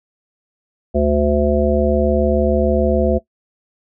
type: harmonic tone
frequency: 73.42 Hz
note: D2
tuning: in tune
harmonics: 1 / 3 / 5 / 7 / 9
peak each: -19 / -19 / -19 / -19 / -19 dBFS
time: 0.94-3.19 s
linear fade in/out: 20 ms
effects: noise-tail reverb RT60 0.1 s tail -18 dB re dry